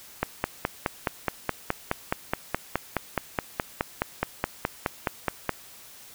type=click train; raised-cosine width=0.5 ms; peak=-8 dBFS; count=26; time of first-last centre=0.23-5.493 s; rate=4.75 Hz; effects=white hiss -48 dBFS RMS until 6.14 s